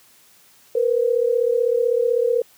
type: tone pair together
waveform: sine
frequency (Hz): 466.2 / 502.1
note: A#4 / B4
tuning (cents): 0 / +29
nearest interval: minor second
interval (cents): 129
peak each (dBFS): -18 / -20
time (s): 0.75-2.42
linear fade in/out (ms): 5
effects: white hiss -53 dBFS RMS until 2.57 s + high-pass 80 Hz 12 dB/octave